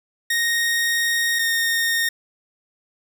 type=tone pair in turn; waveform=sawtooth; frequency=1862 / 1843.8 Hz; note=A#6 / A#6; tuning=-2 / -19 cents; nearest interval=unison; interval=17 cents; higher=first; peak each=-15 dBFS; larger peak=neither; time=0.3-1.39 / 1.39-2.09 s; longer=first; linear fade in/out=5 ms; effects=none